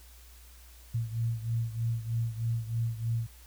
sine beating tone pair, 114.4 / 117.6 Hz, A#2 / A#2, -32 / +16 cents, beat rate 3.2 Hz, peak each -30 / -34 dBFS, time 0.94-3.27 s, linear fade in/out 10 ms, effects added 60 Hz sine -51 dBFS peak until 3.46 s + white hiss -57 dBFS RMS until 3.46 s

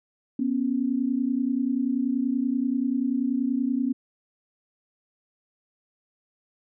sine tone pair together, 244 / 274.4 Hz, B3 / C#4, -21 / -17 cents, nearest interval major second, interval 204 cents, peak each -25 dBFS, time 0.39-3.93 s, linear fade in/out 5 ms, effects none

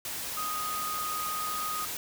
sine tone in noise, 1244.5 Hz, D#6, in tune, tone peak -32 dBFS, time 0.37-1.85 s, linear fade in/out 2 ms, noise white, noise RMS -36 dBFS, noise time 0.05-1.97 s, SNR +1 dB, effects none

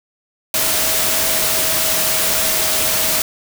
sine tone in noise, 639 Hz, D#5, 46 cents sharp, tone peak -28 dBFS, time 0.54-3.22 s, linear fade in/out 2 ms, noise white, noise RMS -17 dBFS, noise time 0.54-3.22 s, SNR -14 dB, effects none

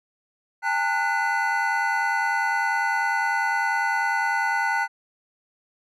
triangle tone cluster, 808 / 898 / 1471 / 2019 Hz, G#5 / A5 / F#6 / B6, -48 / +35 / -11 / +38 cents, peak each -26 / -24 / -23 / -28 dBFS, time 0.62-4.88 s, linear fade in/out 50 ms, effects none

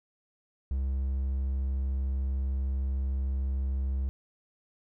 triangle tone, 66.7 Hz, C2, 34 cents sharp, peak -25 dBFS, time 0.71-4.09 s, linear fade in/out 0 ms, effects none

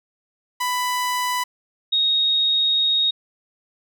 sawtooth / sine tone pair in turn, 994 / 3746 Hz, B5 / A#7, +11 / +8 cents, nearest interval octave + major seventh, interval 2297 cents, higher second, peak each -17 / -16 dBFS, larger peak second, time 0.6-1.44 / 1.92-3.11 s, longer second, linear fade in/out 10 ms, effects none

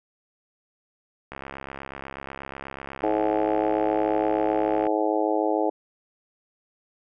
click train, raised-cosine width 0.5 ms, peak -20 dBFS, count 243, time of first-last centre 1.32-4.868 s, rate 68.2 Hz
harmonic tone, 106.7 Hz, G#2, 47 cents sharp, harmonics 3 / 4 / 5 / 6 / 7 / 8, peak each -26 / -27 / -28 / -29 / -29 / -30 dBFS, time 3.03-5.7 s, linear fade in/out 5 ms
effects none

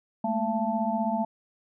sine tone cluster, 212.5 / 228 / 677 / 879 Hz, G#3 / A#3 / E5 / A5, +40 / -38 / +46 / -2 cents, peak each -30 dBFS, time 0.24-1.25 s, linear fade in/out 5 ms, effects none

